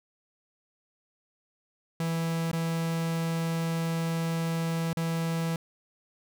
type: tone with dropouts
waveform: 45% pulse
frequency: 164.81 Hz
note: E3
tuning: in tune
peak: -27 dBFS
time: 2-5.56 s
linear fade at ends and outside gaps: 2 ms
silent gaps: 2.515-2.53 / 4.931-4.97 s
effects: none